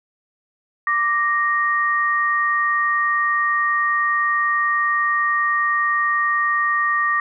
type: tone pair together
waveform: sine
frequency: 1174.7 / 1864.7 Hz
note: D6 / A#6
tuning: 0 / 0 cents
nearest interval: minor sixth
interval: 800 cents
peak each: -19 dBFS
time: 0.87-7.2 s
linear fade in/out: 2 ms
effects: none